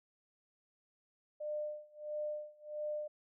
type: tone with tremolo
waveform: sine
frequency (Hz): 601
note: D5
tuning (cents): +40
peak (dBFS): -35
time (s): 1.4-3.08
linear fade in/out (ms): 10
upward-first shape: sine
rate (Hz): 1.5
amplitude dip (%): 95
effects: none